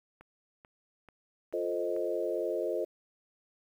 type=click train; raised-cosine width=0.5 ms; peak=-37 dBFS; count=5; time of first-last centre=0.21-1.964 s; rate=2.28 Hz
type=chord; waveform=sine; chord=F dominant seventh; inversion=none; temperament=equal; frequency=349.2 / 440 / 523.3 / 622.3 Hz; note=F4 / A4 / C5 / Eb5; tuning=0 / 0 / 0 / 0 cents; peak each=-35 dBFS; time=1.53-2.85 s; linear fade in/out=10 ms
effects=10-bit